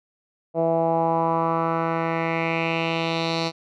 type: tone with low-pass filter sweep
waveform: 10% pulse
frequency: 164.81 Hz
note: E3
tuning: in tune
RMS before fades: -23 dBFS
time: 0.54-3.52 s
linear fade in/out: 50 ms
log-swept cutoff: 610 to 4600 Hz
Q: 3.3
effects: none